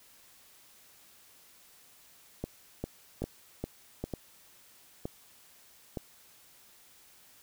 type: two click trains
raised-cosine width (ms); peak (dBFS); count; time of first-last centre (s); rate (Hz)
2; -20 / -21; 5 / 4; 2.44-4.04 / 3.22-5.972; 2.5 / 1.09
effects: white hiss -59 dBFS RMS until 7.42 s